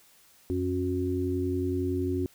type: harmonic tone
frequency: 91 Hz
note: F#2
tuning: 28 cents flat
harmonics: 1 / 3 / 4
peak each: -31 / -30 / -30 dBFS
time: 0.5-2.26 s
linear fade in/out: 0 ms
effects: white hiss -59 dBFS RMS until 2.34 s